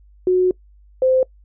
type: tone pair in turn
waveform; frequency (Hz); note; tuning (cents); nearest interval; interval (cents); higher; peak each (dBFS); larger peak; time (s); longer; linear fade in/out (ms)
sine; 366.5 / 518.3; F#4 / C5; -16 / -16; tritone; 600; second; -12; neither; 0.27-0.51 / 1.02-1.23; first; 2
effects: noise-tail reverb RT60 0.1 s tail -23 dB re dry + added 50 Hz sine -46 dBFS peak until 1.44 s